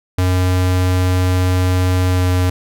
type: tone with pitch glide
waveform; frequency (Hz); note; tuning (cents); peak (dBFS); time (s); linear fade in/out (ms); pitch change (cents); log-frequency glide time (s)
square; 91.5 to 90.76; F#2 to F#2; -19 to -33; -13; 0.18-2.5; 5; -14; 2.09-2.26
effects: none